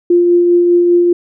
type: tone with tremolo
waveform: sine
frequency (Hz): 349.2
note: F4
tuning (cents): 0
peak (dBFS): -5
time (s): 0.1-1.13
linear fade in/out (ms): 5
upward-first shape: triangle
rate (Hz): 5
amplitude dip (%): 30
effects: none